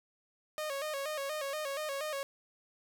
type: tone with vibrato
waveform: sawtooth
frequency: 582 Hz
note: D5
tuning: 16 cents flat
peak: -31 dBFS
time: 0.58-2.23 s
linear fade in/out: 0 ms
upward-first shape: square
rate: 4.2 Hz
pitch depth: 91 cents each way
effects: none